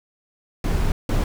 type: noise bursts at uneven times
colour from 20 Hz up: brown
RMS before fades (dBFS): -20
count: 2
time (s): 0.64-0.92 / 1.09-1.24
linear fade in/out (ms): 2
effects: none